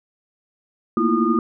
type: tone cluster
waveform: sine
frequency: 226.6 / 238.6 / 322.7 / 346.2 / 1222 Hz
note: A#3 / A#3 / E4 / F4 / D#6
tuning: -49 / +41 / -37 / -15 / -32 cents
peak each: -22 dBFS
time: 0.97-1.39 s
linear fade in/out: 2 ms
effects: none